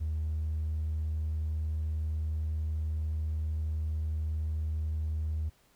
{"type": "tone", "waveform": "triangle", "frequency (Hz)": 77.78, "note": "D#2", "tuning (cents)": 0, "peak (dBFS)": -26, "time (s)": [0, 5.5], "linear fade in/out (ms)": 20, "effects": ["tanh soft clip ceiling -26 dBFS", "pink hiss -66 dBFS RMS until 5.75 s"]}